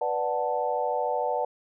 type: chord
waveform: sine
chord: B minor seventh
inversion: none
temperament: equal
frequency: 493.9 / 587.3 / 740 / 880 Hz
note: B4 / D5 / F#5 / A5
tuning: 0 / 0 / 0 / 0 cents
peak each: -30 dBFS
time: 0.01-1.45 s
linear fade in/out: 5 ms
effects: none